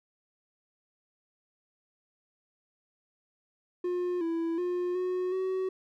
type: tone with pitch steps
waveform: triangle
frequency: 356.9 / 331.4 / 356.5 / 365.3 / 375.9 Hz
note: F4 / E4 / F4 / F#4 / F#4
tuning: +38 / +9 / +36 / -22 / +27 cents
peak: -26 dBFS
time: 3.84-5.69 s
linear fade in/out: 5 ms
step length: 370 ms
effects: none